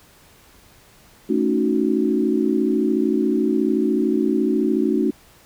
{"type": "chord", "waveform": "sine", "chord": "D# half-diminished seventh", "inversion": "second", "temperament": "equal", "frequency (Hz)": [220, 277.2, 311.1, 370], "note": ["A3", "C#4", "D#4", "F#4"], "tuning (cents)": [0, 0, 0, 0], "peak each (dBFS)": -22, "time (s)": [1.29, 5.11], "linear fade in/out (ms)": 10, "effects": ["pink hiss -51 dBFS RMS until 5.45 s"]}